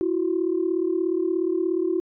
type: tone pair together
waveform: sine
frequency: 333.1 / 370 Hz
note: E4 / F#4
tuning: +18 / 0 cents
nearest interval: major second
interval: 182 cents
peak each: -23 dBFS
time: 0.01-2 s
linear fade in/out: 0 ms
effects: tanh soft clip ceiling -13 dBFS